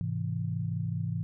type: chord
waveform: sine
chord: Ab augmented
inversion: none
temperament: equal with one note detuned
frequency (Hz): 105.7 / 130.81 / 164.81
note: Ab2 / C3 / E3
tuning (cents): +31 / 0 / 0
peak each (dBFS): -33 / -35 / -33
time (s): 0.01-1.23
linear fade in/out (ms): 0
effects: none